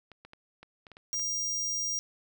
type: clicks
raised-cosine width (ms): 0.3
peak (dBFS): -32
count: 9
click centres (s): 0.117 / 0.25 / 0.334 / 0.63 / 0.868 / 0.917 / 0.969 / 1.142 / 1.195
type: tone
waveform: square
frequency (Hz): 5700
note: F8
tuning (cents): +34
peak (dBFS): -30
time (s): 1.13-1.99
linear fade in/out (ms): 0
effects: none